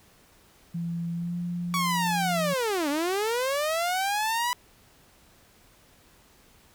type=tone with pitch glide; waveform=sine; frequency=169.5 to 174.47 Hz; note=E3 to F3; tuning=+49 to -1 cents; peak=-28 dBFS; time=0.74-2.54 s; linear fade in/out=10 ms; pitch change=+50 cents; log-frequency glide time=1.13-1.36 s
type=linear two-way sweep; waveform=sawtooth; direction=down then up; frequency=1137 to 277.2 to 993 Hz; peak=-21 dBFS; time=1.74-4.53 s; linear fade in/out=0 ms; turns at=2.89 s
effects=pink hiss -58 dBFS RMS until 6.74 s